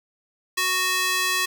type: tone with high-pass filter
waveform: square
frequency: 370 Hz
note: F#4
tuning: in tune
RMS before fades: -23 dBFS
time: 0.57-1.46 s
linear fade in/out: 10 ms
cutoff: 1700 Hz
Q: 0.86
effects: none